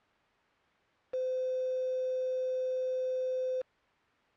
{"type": "tone with quantisation", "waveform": "sine", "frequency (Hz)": 513, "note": "C5", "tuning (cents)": -34, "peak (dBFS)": -30, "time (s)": [1.13, 3.62], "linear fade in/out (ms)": 10, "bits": 7, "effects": ["white hiss -66 dBFS RMS until 4.36 s", "low-pass 2000 Hz 12 dB/octave"]}